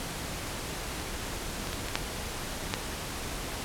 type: clicks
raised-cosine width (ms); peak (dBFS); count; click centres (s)
0.2; -21 / -18 / -16 / -19 / -8 / -9; 6; 0.999 / 1.672 / 1.731 / 1.885 / 1.955 / 2.739
effects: pink hiss -36 dBFS RMS until 3.64 s + low-pass 12000 Hz 12 dB/octave